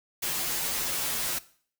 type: noise with comb filter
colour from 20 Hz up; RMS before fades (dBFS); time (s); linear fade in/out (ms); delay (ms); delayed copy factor
white; -30; 0.22-1.39; 10; 10; -0.95
effects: noise-tail reverb RT60 0.5 s tail -18 dB re dry